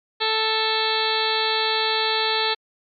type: harmonic tone with a mistuned harmonic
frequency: 440 Hz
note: A4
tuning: in tune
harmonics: 1 / 2 / 3 / 4 / 5 / 6 / 7 / 8 / 9 / 10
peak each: -27 / -26 / -30 / -29 / -32 / -30 / -31 / -29 / -26 / -29 dBFS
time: 0.2-2.55 s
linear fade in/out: 20 ms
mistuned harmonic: 7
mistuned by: +84 cents
effects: MP3 96 kbps